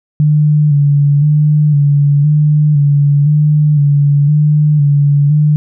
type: tone with vibrato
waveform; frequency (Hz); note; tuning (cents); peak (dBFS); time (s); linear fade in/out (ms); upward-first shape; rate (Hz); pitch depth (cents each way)
sine; 146.83; D3; 0; -6; 0.2-5.56; 0; square; 0.98; 39
effects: none